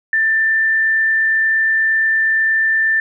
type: tone with frequency modulation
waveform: sine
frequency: 1779 Hz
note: A6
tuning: 19 cents sharp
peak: -12 dBFS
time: 0.13-3 s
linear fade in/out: 2 ms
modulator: 28.5 Hz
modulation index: 0.26
effects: none